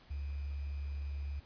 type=tone with sample-and-hold; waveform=sine; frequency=71.1 Hz; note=C#2; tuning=45 cents sharp; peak=-36 dBFS; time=0.1-1.4 s; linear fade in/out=10 ms; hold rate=2450 Hz; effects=pink hiss -61 dBFS RMS until 1.45 s + resampled to 11025 Hz